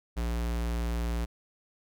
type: tone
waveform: square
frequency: 58.27 Hz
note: A#1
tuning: in tune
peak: -29 dBFS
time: 0.16-1.26 s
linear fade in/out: 20 ms
effects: none